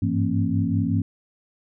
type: tone cluster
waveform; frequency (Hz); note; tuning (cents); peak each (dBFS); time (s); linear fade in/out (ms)
sine; 98.7 / 104 / 169 / 230.2 / 270.3; G2 / G#2 / E3 / A#3 / C#4; +12 / +3 / +43 / -22 / -44; -26; 0.02-1.02; 5
effects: none